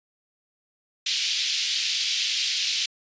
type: band-pass noise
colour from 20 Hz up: white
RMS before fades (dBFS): -26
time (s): 1.06-2.86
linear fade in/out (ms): 5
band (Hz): 2700 to 5000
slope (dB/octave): 24
effects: resampled to 16000 Hz